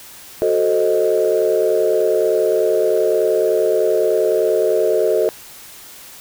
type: chord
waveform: sine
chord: F# diminished seventh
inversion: none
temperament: equal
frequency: 370 / 440 / 523.3 / 622.3 Hz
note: F#4 / A4 / C5 / Eb5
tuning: 0 / 0 / 0 / 0 cents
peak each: -19 / -16 / -21 / -18 dBFS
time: 0.42-5.29 s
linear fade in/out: 0 ms
effects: tanh soft clip ceiling -5 dBFS + white hiss -39 dBFS RMS until 6.2 s